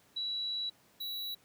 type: tone pair in turn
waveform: sine / square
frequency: 3921 / 3921 Hz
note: B7 / B7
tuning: -13 / -13 cents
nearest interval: unison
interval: 0 cents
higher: neither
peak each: -33 / -37 dBFS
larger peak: first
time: 0.16-0.7 / 1-1.35 s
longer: first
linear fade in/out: 10 ms
effects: pink hiss -65 dBFS RMS until 1.44 s + high-pass 100 Hz 12 dB/octave